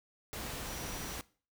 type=tone in noise; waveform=sine; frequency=5830 Hz; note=F#8; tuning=26 cents flat; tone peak=-49 dBFS; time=0.67-1.15 s; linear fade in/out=0 ms; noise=pink; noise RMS=-41 dBFS; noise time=0.33-1.21 s; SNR=-11 dB; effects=noise-tail reverb RT60 0.4 s tail -20 dB re dry